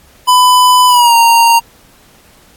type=tone with pitch glide; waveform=square; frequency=1000 to 927.7 Hz; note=B5 to A#5; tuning=+21 to -9 cents; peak=-5 dBFS; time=0.27-1.6 s; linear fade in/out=20 ms; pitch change=-130 cents; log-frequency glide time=0.88-1.15 s; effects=pink hiss -45 dBFS RMS until 2.56 s + AAC 64 kbps